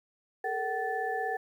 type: tone cluster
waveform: sine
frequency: 423.4 / 459.7 / 759 / 1751 Hz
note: G#4 / A#4 / F#5 / A6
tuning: +33 / -24 / +44 / -9 cents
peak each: -38 / -36 / -32 / -36 dBFS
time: 0.44-1.37 s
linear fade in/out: 5 ms
effects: 10-bit